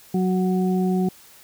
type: harmonic tone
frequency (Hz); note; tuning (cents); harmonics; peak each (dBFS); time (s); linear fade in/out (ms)
185; F#3; 0; 1 / 2 / 4; -19 / -25 / -31; 0.14-1.09; 5
effects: white hiss -49 dBFS RMS until 1.43 s